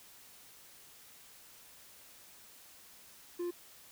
triangle tone, 350.1 Hz, F4, 4 cents sharp, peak -32 dBFS, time 3.39-3.51 s, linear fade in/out 10 ms, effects white hiss -57 dBFS RMS until 3.91 s

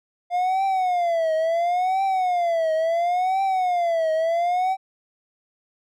triangle tone with vibrato, 702 Hz, F5, 9 cents sharp, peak -17 dBFS, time 0.3-4.77 s, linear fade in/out 50 ms, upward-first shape triangle, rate 0.72 Hz, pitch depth 190 cents each way, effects none

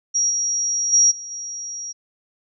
sine tone with level steps, 5680 Hz, F8, 28 cents sharp, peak -16 / -19 / -11 / -31 / -28 dBFS, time 0.14-1.93 s, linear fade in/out 20 ms, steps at 0.29 / 0.92 / 1.1 / 1.3 s, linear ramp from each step 20 ms, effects none

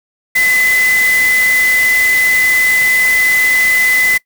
sine tone in noise, 2018 Hz, B6, 37 cents sharp, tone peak -9 dBFS, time 0.35-4.18 s, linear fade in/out 10 ms, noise white, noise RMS -21 dBFS, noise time 0.35-4.18 s, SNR +9 dB, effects noise-tail reverb RT60 0.1 s tail -21 dB re dry

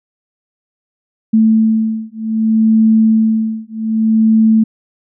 sine beating tone pair, 220.6 / 221.24 Hz, A3 / A3, +5 / +10 cents, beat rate 0.64 Hz, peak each -12 dBFS, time 1.33-4.64 s, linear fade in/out 10 ms, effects none

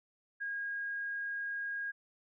sine tone, 1632 Hz, G#6, 31 cents flat, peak -35 dBFS, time 0.4-1.92 s, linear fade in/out 20 ms, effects none

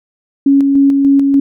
sine tone with tremolo, 277.2 Hz, C#4, in tune, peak -5 dBFS, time 0.46-1.4 s, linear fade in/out 5 ms, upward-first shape square, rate 3.4 Hz, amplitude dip 30%, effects none

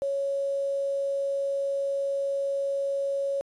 sine tone with quantisation, 554.4 Hz, C#5, in tune, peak -25 dBFS, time 0.02-3.41 s, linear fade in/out 0 ms, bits 8, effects resampled to 24000 Hz

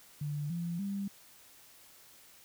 sine tone with pitch steps, 147.1 / 170.94 / 198.64 Hz, D3 / F3 / G3, +3 / -37 / +23 cents, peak -33 dBFS, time 0.21-1.08 s, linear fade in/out 5 ms, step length 290 ms, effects white hiss -58 dBFS RMS until 2.44 s

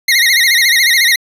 25% pulse tone with vibrato, 2000 Hz, B6, 21 cents sharp, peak -4 dBFS, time 0.08-1.16 s, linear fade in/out 5 ms, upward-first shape sine, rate 14 Hz, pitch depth 140 cents each way, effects resampled to 32000 Hz

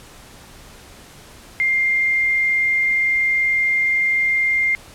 sine tone, 2107 Hz, C7, 12 cents sharp, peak -15 dBFS, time 1.6-4.75 s, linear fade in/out 0 ms, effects pink hiss -43 dBFS RMS until 4.94 s + low-pass 12000 Hz 12 dB/octave

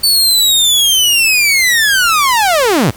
sawtooth linear sweep, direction down, 4523 to 91.5 Hz, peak -5 dBFS, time 0.03-2.91 s, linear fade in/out 10 ms, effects pink hiss -36 dBFS RMS until 2.96 s

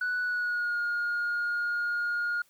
sine tone with pitch glide, 1480 to 1426.3 Hz, F#6 to F6, 0 to +36 cents, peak -25 dBFS, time 0.01-2.42 s, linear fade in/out 5 ms, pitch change -64 cents, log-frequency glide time 0.21-0.79 s, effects tanh soft clip ceiling -25 dBFS + white hiss -65 dBFS RMS until 2.49 s

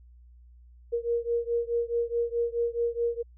sine beating tone pair, 468.6 / 473.3 Hz, A#4 / A#4, +9 / +26 cents, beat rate 4.7 Hz, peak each -28 / -29 dBFS, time 0.92-3.23 s, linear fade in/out 20 ms, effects added 60 Hz sine -50 dBFS peak until 3.37 s

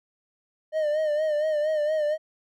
triangle tone with vibrato, 610 Hz, D#5, 34 cents flat, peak -20 dBFS, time 0.72-2.18 s, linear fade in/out 50 ms, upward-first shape sine, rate 4.3 Hz, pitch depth 59 cents each way, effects none

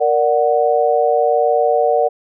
sine chord, Bb augmented, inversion none, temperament equal, 466.2 / 587.3 / 740 Hz, Bb4 / D5 / F#5, 0 / 0 / 0 cents, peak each -16 dBFS, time 0-2.09 s, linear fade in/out 20 ms, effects none

